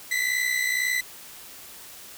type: tone pair together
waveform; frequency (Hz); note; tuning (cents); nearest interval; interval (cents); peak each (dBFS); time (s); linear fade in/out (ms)
40% pulse; 1969 / 2031; B6 / B6; -6 / +48; minor second; 54; -25; 0.11-1.01; 5
effects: white hiss -44 dBFS RMS until 2.17 s